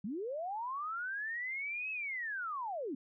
sine linear two-way sweep, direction up then down, 179.1 to 2600 to 239.4 Hz, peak -36 dBFS, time 0.04-2.95 s, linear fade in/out 5 ms, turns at 1.91 s, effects none

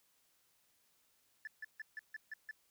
sine tone bursts, 1744 Hz, A6, 16 cents flat, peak -40 dBFS, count 7, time 1.45-2.511 s, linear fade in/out 2 ms, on 23 ms, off 150 ms, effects tanh soft clip ceiling -40 dBFS + white hiss -74 dBFS RMS until 2.7 s

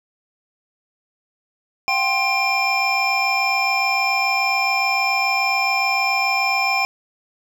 triangle tone cluster, 713 / 780 / 1057 / 2385 / 5280 Hz, F5 / G5 / C6 / D7 / E8, +36 / -9 / +17 / +26 / +2 cents, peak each -27 / -21 / -24 / -18 / -25 dBFS, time 1.88-6.85 s, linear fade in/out 0 ms, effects none

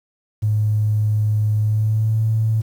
triangle tone with pitch glide, 106.6 to 110.74 Hz, G#2 to A2, +46 to +12 cents, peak -11 dBFS, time 0.42-2.62 s, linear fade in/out 20 ms, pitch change +66 cents, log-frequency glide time 1.58-2.21 s, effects tanh soft clip ceiling -13 dBFS + 8-bit

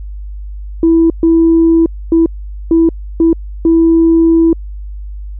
sine tone bursts at uneven times, 329.6 Hz, E4, in tune, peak -4 dBFS, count 6, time 0.83-1.1 / 1.23-1.86 / 2.12-2.26 / 2.71-2.89 / 3.2-3.33 / 3.65-4.53 s, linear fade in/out 2 ms, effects tanh soft clip ceiling -1 dBFS + added 50 Hz sine -22 dBFS peak until 5.39 s

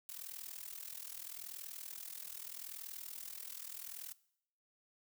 blue noise with amplitude modulation, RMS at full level -44 dBFS, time 0.09-4.13 s, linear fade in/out 0 ms, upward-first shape sine, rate 40.8 Hz, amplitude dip 85%, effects noise-tail reverb RT60 0.7 s tail -20 dB re dry

